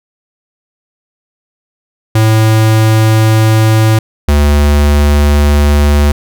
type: tone pair in turn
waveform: square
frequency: 110 / 72.89 Hz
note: A2 / D2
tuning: 0 / -12 cents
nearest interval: perfect fifth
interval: 712 cents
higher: first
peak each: -6 dBFS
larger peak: neither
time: 2.15-3.99 / 4.28-6.12 s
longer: neither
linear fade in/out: 5 ms
effects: none